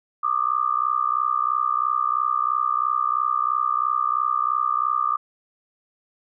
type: tone with amplitude modulation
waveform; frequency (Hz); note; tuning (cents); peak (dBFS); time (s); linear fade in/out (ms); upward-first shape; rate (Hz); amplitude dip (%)
sine; 1200; D6; +37; -15; 0.23-5.17; 10; sine; 63; 100
effects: none